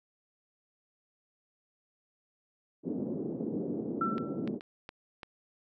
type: band-pass noise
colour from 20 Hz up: pink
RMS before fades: -35 dBFS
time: 2.83-4.6 s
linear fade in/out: 50 ms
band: 190 to 410 Hz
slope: 24 dB/octave
type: tone with exponential decay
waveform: sine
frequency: 1341 Hz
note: E6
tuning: 29 cents sharp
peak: -26 dBFS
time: 4.01-4.47 s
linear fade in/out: 5 ms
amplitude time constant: 100 ms
type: clicks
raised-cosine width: 0.3 ms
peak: -26 dBFS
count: 5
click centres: 4.181 / 4.476 / 4.609 / 4.891 / 5.232 s
effects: none